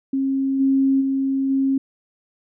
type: tone with level steps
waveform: sine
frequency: 270 Hz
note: C#4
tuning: 45 cents flat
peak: -18 / -14 / -18 / -16 dBFS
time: 0.13-1.78 s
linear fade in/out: 5 ms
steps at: 0.59 / 1 / 1.49 s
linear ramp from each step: 20 ms
effects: none